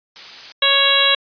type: noise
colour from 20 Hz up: blue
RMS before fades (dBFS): -29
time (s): 0.16-0.52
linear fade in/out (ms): 0
type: harmonic tone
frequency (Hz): 554.4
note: C#5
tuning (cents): 0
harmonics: 1 / 2 / 3 / 4 / 5 / 6 / 7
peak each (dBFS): -23 / -22 / -21 / -23 / -20 / -17 / -17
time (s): 0.62-1.15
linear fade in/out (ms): 5
effects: resampled to 11025 Hz